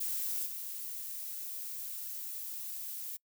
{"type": "noise with level steps", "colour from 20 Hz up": "violet", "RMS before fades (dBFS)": [-35, -41], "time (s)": [0, 3.17], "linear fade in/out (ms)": 10, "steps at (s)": 0.45, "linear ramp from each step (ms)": 20, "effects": ["noise-tail reverb RT60 0.1 s tail -25 dB re dry"]}